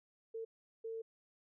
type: tone bursts at uneven times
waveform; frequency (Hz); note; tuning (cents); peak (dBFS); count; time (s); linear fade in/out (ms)
sine; 450.6; A4; +41; -40; 2; 0.34-0.45 / 0.84-1.02; 10
effects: none